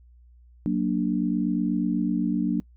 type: chord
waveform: sine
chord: Gb augmented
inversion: none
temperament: equal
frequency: 185 / 233.1 / 293.7 Hz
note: Gb3 / Bb3 / D4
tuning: 0 / 0 / 0 cents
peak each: -26 dBFS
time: 0.66-2.6 s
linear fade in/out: 0 ms
effects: noise-tail reverb RT60 0.1 s tail -25 dB re dry + added 60 Hz sine -50 dBFS peak until 2.76 s